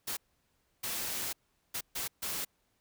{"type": "noise bursts at uneven times", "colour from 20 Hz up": "white", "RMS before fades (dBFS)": -36, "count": 5, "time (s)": [[0.07, 0.17], [0.83, 1.33], [1.74, 1.81], [1.95, 2.08], [2.22, 2.45]], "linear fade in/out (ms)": 10, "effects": ["pink hiss -75 dBFS RMS until 2.8 s"]}